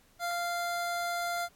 25% pulse tone, 695 Hz, F5, 9 cents flat, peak -27 dBFS, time 0.19-1.49 s, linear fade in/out 50 ms, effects pink hiss -64 dBFS RMS until 1.55 s + AAC 64 kbps

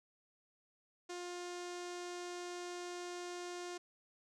sawtooth tone with low-pass filter, 353.8 Hz, F4, 23 cents sharp, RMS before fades -45 dBFS, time 1.09-3.78 s, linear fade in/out 10 ms, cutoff 6900 Hz, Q 2, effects none

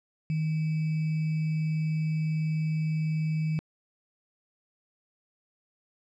sine tone with sample-and-hold, 156.9 Hz, D#3, 15 cents sharp, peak -25 dBFS, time 0.3-3.59 s, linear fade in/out 0 ms, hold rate 2450 Hz, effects low-pass 4000 Hz 12 dB/octave

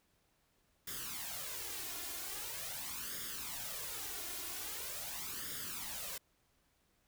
white noise with flanger, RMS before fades -43 dBFS, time 0.87-6.18 s, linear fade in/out 5 ms, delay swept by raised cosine 0.58 to 2.88 ms, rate 0.43 Hz, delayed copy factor +0.7, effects pink hiss -75 dBFS RMS until 7.07 s

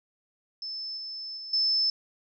sine tone with level steps, 5260 Hz, E8, 5 cents flat, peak -33 / -35 / -37 / -22 dBFS, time 0.62-1.9 s, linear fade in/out 2 ms, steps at 0.97 / 1.37 / 1.53 s, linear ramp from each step 5 ms, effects none

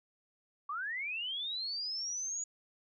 sine linear sweep, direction up, 1108.7 to 6860 Hz, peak -35 dBFS, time 0.69-2.44 s, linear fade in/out 5 ms, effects none

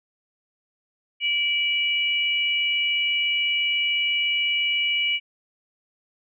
sine tone pair together, 2320 / 2923 Hz, D7 / F#7, -22 / -22 cents, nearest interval major third, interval 400 cents, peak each -23 dBFS, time 1.2-5.2 s, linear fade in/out 50 ms, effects none

